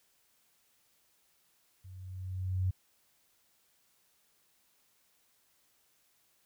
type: tone with level ramp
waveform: sine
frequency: 92.9 Hz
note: F#2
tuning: 7 cents sharp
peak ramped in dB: -47 to -26 dBFS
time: 1.84-2.71 s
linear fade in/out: 10 ms
effects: white hiss -71 dBFS RMS until 6.45 s